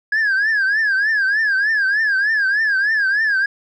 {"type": "tone with vibrato", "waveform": "sine", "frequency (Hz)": 1661.2, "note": "G#6", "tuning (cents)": 0, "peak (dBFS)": -12, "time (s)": [0.12, 3.46], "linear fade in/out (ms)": 5, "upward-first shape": "triangle", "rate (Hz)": 3.3, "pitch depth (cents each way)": 160, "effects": ["tanh soft clip ceiling -13 dBFS"]}